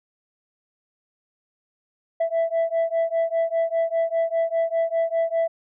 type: beating tone pair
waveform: sine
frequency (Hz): 659.3 / 664.3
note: E5 / E5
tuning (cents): 0 / +13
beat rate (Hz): 5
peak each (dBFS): -21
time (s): 2.2-5.48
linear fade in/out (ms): 10
effects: tanh soft clip ceiling -17 dBFS